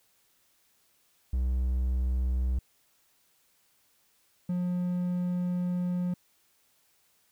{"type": "tone pair in turn", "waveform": "triangle", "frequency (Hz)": [63.1, 178.47], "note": ["B1", "F3"], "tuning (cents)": [38, 38], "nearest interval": "octave + tritone", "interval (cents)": 1800, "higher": "second", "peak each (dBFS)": [-23, -25], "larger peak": "first", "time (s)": [[1.33, 2.59], [4.49, 6.14]], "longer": "second", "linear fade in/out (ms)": 5, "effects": ["white hiss -68 dBFS RMS until 7.31 s"]}